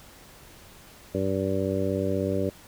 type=harmonic tone; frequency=96.4 Hz; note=G2; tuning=28 cents flat; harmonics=1 / 2 / 3 / 4 / 5 / 6; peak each=-31 / -31 / -31 / -31 / -31 / -31 dBFS; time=1.14-2.5 s; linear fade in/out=10 ms; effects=pink hiss -50 dBFS RMS until 2.67 s